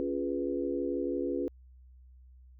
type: chord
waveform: sine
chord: C# dominant seventh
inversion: none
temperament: equal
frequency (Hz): 277.2 / 349.2 / 415.3 / 493.9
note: C#4 / E#4 / G#4 / B4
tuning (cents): 0 / 0 / 0 / 0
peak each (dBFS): -34 / -34 / -37 / -36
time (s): 0-1.48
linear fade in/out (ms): 0
effects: added 63 Hz sine -52 dBFS peak until 2.59 s